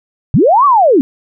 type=linear two-way sweep; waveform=sine; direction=up then down; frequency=98 to 1174.7 to 241.1 Hz; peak=-5 dBFS; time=0.34-1.01 s; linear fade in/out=0 ms; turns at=0.65 s; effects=none